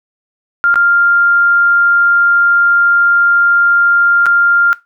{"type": "tone with dropouts", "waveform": "sine", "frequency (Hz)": 1397, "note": "F6", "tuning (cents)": 0, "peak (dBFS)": -7, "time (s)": [0.64, 4.73], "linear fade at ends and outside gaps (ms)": 0, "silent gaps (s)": [[0.742, 0.757], [4.258, 4.265]], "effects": ["noise-tail reverb RT60 0.2 s tail -18 dB re dry"]}